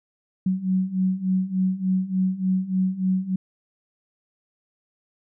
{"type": "beating tone pair", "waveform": "sine", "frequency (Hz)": [185, 188.4], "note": ["F#3", "F#3"], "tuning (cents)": [0, 32], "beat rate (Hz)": 3.4, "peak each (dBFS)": [-25, -22], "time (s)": [0.46, 3.36], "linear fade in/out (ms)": 5, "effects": []}